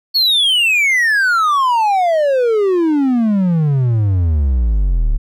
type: exponential sweep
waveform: triangle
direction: down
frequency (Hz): 4435 to 34.65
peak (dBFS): -9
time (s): 0.14-5.18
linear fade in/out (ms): 20
effects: none